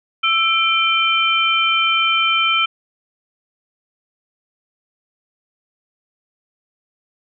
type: tone cluster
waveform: sine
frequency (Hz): 1328 / 2378 / 3089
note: E6 / D7 / G7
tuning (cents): +12 / +21 / -26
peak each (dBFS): -18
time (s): 0.23-2.66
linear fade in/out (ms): 10
effects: none